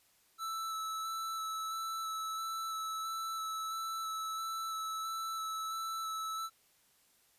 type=tone with vibrato; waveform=square; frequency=1315 Hz; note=E6; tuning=5 cents flat; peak=-37 dBFS; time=0.38-6.5 s; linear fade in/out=50 ms; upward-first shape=square; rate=1.5 Hz; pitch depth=10 cents each way; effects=white hiss -69 dBFS RMS until 7.38 s + resampled to 32000 Hz